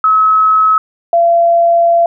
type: tone pair in turn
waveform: sine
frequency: 1286 / 681.2 Hz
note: E6 / F5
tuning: -43 / -43 cents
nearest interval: major seventh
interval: 1100 cents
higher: first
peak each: -6 dBFS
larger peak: neither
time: 0.04-0.78 / 1.13-2.06 s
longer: second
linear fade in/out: 2 ms
effects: none